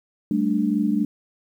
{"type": "chord", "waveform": "sine", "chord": "G suspended second", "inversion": "none", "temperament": "equal", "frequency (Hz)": [196, 220, 293.7], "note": ["G3", "A3", "D4"], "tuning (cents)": [0, 0, 0], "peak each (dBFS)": [-24, -22, -23], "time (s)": [0.31, 1.05], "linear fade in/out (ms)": 2, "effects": ["9-bit"]}